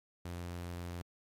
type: tone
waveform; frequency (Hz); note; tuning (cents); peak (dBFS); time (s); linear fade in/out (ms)
sawtooth; 87.31; F2; 0; -36; 0.25-1.02; 5
effects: MP3 64 kbps